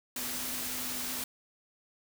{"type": "tone in noise", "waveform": "sine", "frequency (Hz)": 250.5, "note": "B3", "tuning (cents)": 25, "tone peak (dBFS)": -46, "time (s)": [0.16, 1.24], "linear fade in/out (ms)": 2, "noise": "white", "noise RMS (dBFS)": -36, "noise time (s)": [0.16, 1.24], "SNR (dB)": -13, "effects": []}